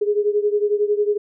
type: beating tone pair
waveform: sine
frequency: 411.8 / 422.8 Hz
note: G#4 / G#4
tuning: -15 / +31 cents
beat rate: 11 Hz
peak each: -18 / -21 dBFS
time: 0.01-1.18 s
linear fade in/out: 10 ms
effects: none